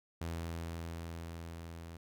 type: tone with level ramp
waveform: sawtooth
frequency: 83.4 Hz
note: E2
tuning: 21 cents sharp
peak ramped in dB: -33 to -42 dBFS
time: 0.21-1.97 s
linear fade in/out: 5 ms
effects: none